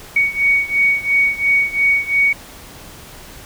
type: beating tone pair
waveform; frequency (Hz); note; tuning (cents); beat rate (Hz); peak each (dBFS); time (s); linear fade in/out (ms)
sine; 2237 / 2239.9; C#7 / C#7; +15 / +17; 2.9; -15 / -17; 0.16-2.33; 5
effects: pink hiss -38 dBFS RMS until 3.45 s